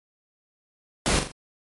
pink noise with echo, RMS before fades -22 dBFS, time 1.06-1.19 s, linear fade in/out 0 ms, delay 42 ms, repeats 3, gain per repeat -7 dB, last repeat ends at 1.316 s, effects MP3 48 kbps

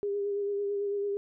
sine tone with vibrato, 404.3 Hz, G#4, 46 cents flat, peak -28 dBFS, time 0.03-1.17 s, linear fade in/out 0 ms, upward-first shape sine, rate 9 Hz, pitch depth 24 cents each way, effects none

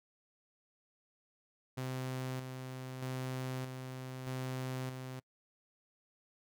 sawtooth tone with tremolo, 129.4 Hz, C3, 19 cents flat, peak -33 dBFS, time 1.77-5.2 s, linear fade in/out 10 ms, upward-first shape square, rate 0.8 Hz, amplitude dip 45%, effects noise-tail reverb RT60 0.1 s tail -26 dB re dry

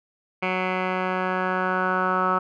10% pulse tone with low-pass filter sweep, 185 Hz, F#3, in tune, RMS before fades -24 dBFS, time 0.42-2.39 s, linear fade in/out 10 ms, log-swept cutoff 2200 to 1300 Hz, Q 6.8, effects none

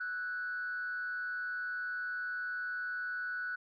sine tone with frequency modulation, 1480 Hz, F#6, in tune, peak -34 dBFS, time 0-3.56 s, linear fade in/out 10 ms, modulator 150 Hz, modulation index 0.42, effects tanh soft clip ceiling -30 dBFS

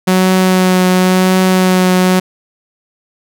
sawtooth tone with vibrato, 185 Hz, F#3, in tune, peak -4 dBFS, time 0.07-2.2 s, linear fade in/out 10 ms, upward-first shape triangle, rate 0.94 Hz, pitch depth 17 cents each way, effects none

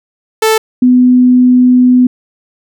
sawtooth / sine tone pair in turn, 440 / 250.2 Hz, A4 / B3, 0 / +23 cents, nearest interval minor seventh, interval 977 cents, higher first, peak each -3 dBFS, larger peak neither, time 0.42-0.58 / 0.82-2.07 s, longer second, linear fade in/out 5 ms, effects none

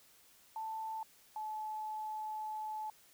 sine tone pair in turn, 883 / 862.3 Hz, A5 / A5, +6 / -35 cents, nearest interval unison, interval 41 cents, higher first, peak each -38 / -38 dBFS, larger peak neither, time 0.56-1.03 / 1.36-2.9 s, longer second, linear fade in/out 2 ms, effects white hiss -64 dBFS RMS until 3.13 s

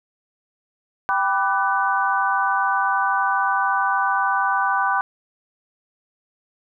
sine chord, G major seventh, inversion none, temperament equal with one note detuned, 784 / 987.8 / 1174.7 / 1501.5 Hz, G5 / B5 / D6 / F#6, 0 / 0 / 0 / +25 cents, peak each -23 dBFS, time 1.09-5.01 s, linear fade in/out 0 ms, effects none

